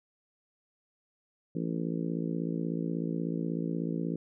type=harmonic tone; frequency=56.4 Hz; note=A1; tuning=44 cents sharp; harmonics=3 / 4 / 5 / 6 / 7 / 8 / 9; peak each=-33 / -37 / -36 / -39 / -45 / -42 / -47 dBFS; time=1.55-4.16 s; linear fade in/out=5 ms; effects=none